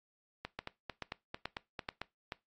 two click trains, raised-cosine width 0.3 ms, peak -22 / -23 dBFS, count 5 / 8, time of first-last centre 0.59-2.322 / 0.45-2.016 s, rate 2.31 / 4.47 Hz, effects noise-tail reverb RT60 0.2 s tail -20 dB re dry + AAC 32 kbps

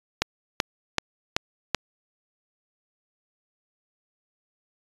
click train, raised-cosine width 0.2 ms, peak -3 dBFS, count 5, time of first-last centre 0.22-1.747 s, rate 2.62 Hz, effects resampled to 24000 Hz

